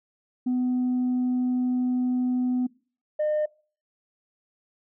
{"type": "tone pair in turn", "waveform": "sine", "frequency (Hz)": [250.7, 607], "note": ["B3", "D#5"], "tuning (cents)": [26, -43], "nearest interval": "octave + minor third", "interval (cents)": 1531, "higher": "second", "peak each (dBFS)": -20, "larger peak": "neither", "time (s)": [[0.46, 2.67], [3.19, 3.46]], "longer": "first", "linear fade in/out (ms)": 10, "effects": ["noise-tail reverb RT60 0.4 s tail -23 dB re dry", "tanh soft clip ceiling -20 dBFS"]}